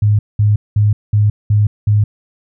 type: tone bursts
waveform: sine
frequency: 104.7 Hz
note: G#2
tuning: 15 cents sharp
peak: -8 dBFS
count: 6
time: 0.02-2.04 s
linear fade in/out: 5 ms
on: 170 ms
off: 200 ms
effects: none